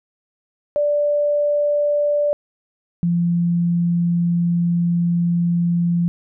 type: tone pair in turn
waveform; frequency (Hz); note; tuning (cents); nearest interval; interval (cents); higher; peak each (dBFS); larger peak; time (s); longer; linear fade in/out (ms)
sine; 586 / 172.12; D5 / F3; -4 / -25; octave + major sixth; 2121; first; -15; neither; 0.76-2.33 / 3.03-6.08; second; 0
effects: none